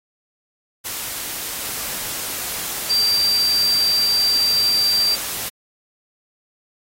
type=tone in noise; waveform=sine; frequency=4699 Hz; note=D8; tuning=in tune; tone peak=-15 dBFS; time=2.89-5.16 s; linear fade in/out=20 ms; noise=white; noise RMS=-27 dBFS; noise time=0.84-5.5 s; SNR=+9 dB; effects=AAC 48 kbps